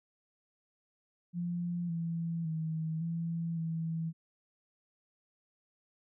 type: tone with pitch steps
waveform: sine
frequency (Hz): 173.9 / 166.8 / 159.6 / 166.8 / 163.2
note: F3 / E3 / D#3 / E3 / E3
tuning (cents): -7 / +21 / +44 / +21 / -17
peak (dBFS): -32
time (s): 1.33-4.13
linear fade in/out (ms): 50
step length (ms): 560
effects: none